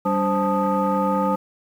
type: tone cluster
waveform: sine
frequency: 195 / 289.8 / 521 / 876 / 1241 Hz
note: G3 / D4 / C5 / A5 / D#6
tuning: -9 / -23 / -7 / -8 / -5 cents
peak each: -22 / -27 / -23 / -23 / -25 dBFS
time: 0.05-1.36 s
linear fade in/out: 10 ms
effects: tanh soft clip ceiling -11 dBFS + 8-bit